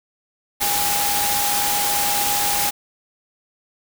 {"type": "tone in noise", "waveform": "sine", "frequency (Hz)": 819, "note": "G#5", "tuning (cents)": -24, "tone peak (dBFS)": -24, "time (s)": [0.6, 2.71], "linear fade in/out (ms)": 20, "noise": "white", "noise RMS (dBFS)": -21, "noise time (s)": [0.6, 2.71], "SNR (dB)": -6, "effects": []}